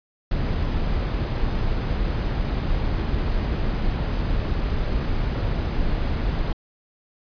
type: noise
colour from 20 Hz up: brown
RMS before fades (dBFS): -23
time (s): 0.31-6.53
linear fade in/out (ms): 5
effects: resampled to 11025 Hz